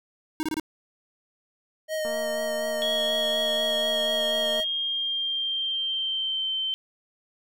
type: tone bursts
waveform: square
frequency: 312.7 Hz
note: D#4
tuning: 9 cents sharp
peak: -26 dBFS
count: 4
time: 0.4-0.598 s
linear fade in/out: 0 ms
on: 30 ms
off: 26 ms
type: tone with vibrato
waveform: square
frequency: 622.3 Hz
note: D#5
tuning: in tune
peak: -27 dBFS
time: 1.88-4.65 s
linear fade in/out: 50 ms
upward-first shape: sine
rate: 4.1 Hz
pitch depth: 20 cents each way
type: click train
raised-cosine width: 1 ms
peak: -26 dBFS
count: 590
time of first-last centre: 2.05-4.6 s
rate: 231 Hz
type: tone with pitch glide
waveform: sine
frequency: 3322 to 3100 Hz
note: G#7 to G7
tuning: 0 to -20 cents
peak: -25 dBFS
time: 2.82-6.74 s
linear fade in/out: 0 ms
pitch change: -120 cents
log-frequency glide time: 3.55-6.51 s
effects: none